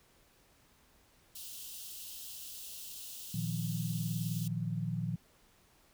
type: high-pass noise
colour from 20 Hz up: white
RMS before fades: -46 dBFS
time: 1.35-4.48 s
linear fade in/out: 5 ms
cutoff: 2700 Hz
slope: 96 dB/octave
type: chord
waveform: sine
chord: Bb suspended fourth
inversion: none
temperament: just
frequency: 116.54 / 155.39 / 174.81 Hz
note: Bb2 / Eb3 / F3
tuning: 0 / -2 / +2 cents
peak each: -37 / -37 / -37 dBFS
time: 3.34-5.16 s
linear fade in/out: 5 ms
effects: pink hiss -66 dBFS RMS until 5.93 s